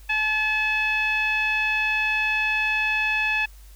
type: tone with low-pass filter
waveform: 10% pulse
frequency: 860 Hz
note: A5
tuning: 40 cents flat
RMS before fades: -23 dBFS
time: 0.09-3.46 s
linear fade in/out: 10 ms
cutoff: 2300 Hz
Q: 9.7
effects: added 50 Hz sine -43 dBFS peak until 3.75 s + white hiss -55 dBFS RMS until 3.75 s